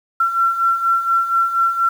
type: beating tone pair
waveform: sine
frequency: 1354 / 1358.2 Hz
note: E6 / F6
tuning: +46 / -49 cents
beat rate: 4.2 Hz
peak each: -21 / -15 dBFS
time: 0.2-1.89 s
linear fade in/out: 5 ms
effects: 7-bit